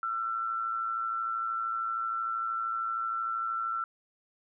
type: tone with amplitude modulation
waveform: sine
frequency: 1346 Hz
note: E6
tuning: 36 cents sharp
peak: -27 dBFS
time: 0.03-3.84 s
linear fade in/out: 2 ms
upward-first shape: sine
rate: 113 Hz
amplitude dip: 50%
effects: none